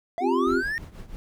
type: linear sweep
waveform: triangle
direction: up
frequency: 659.3 to 1864.7 Hz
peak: -24 dBFS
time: 0.18-0.78 s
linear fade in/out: 0 ms
type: chord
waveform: sine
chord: C suspended fourth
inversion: none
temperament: equal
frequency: 261.6 / 349.2 / 392 Hz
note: C4 / F4 / G4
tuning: 0 / 0 / 0 cents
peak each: -25 dBFS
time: 0.2-0.63 s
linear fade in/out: 50 ms
type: noise with tremolo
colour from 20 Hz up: brown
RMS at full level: -37 dBFS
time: 0.47-1.16 s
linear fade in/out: 0 ms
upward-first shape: triangle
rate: 6.2 Hz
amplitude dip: 80%
effects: none